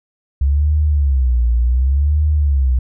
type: tone with vibrato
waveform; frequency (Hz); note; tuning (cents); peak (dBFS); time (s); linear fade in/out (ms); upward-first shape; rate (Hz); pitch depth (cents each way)
sine; 66.8; C2; +36; -11; 0.41-2.79; 5; sine; 0.68; 220
effects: none